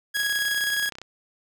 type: tone with tremolo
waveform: sawtooth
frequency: 1659 Hz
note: G#6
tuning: 2 cents flat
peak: -18 dBFS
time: 0.14-0.9 s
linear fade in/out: 20 ms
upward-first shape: square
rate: 19 Hz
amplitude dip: 30%
type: click train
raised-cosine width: 0.2 ms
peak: -21 dBFS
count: 28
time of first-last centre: 0.17-1.016 s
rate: 31.9 Hz
effects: none